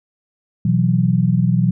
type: chord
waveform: sine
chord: B suspended fourth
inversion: none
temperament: equal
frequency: 123.47 / 164.81 / 185 Hz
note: B2 / E3 / F#3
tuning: 0 / 0 / 0 cents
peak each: -17 dBFS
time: 0.65-1.71 s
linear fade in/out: 5 ms
effects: none